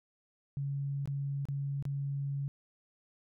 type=tone with dropouts; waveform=sine; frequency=139.8 Hz; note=C#3; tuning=15 cents sharp; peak=-32 dBFS; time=0.57-2.48 s; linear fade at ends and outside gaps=0 ms; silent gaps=1.057-1.075 / 1.454-1.486 / 1.825-1.853 s; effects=none